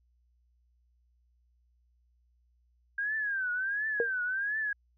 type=tone with vibrato; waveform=sine; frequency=1600 Hz; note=G6; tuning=35 cents sharp; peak=-29 dBFS; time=2.98-4.73 s; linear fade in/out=5 ms; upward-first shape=triangle; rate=1.4 Hz; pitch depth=180 cents each way
type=tone with exponential decay; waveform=sine; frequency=468.7 Hz; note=A#4; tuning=9 cents sharp; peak=-21 dBFS; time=4-4.11 s; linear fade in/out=1 ms; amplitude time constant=22 ms
effects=added 60 Hz sine -66 dBFS peak until 4.97 s